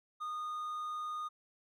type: tone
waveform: triangle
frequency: 1229 Hz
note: D#6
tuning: 22 cents flat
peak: -35 dBFS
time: 0.2-1.29 s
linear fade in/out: 20 ms
effects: none